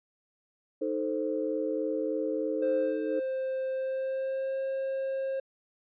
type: chord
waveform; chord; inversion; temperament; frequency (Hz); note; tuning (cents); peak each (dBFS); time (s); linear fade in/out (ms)
sine; A diminished; second; equal; 311.1 / 440 / 523.3; Eb4 / A4 / C5; 0 / 0 / 0; -32; 0.81-3.2; 10
type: tone with pitch glide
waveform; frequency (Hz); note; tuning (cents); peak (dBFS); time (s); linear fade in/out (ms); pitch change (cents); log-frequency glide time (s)
triangle; 525 to 535.7; C5 to C5; +6 to +41; -27; 2.62-5.4; 5; +35; 3.72-4.62
effects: tanh soft clip ceiling -16 dBFS + resampled to 8000 Hz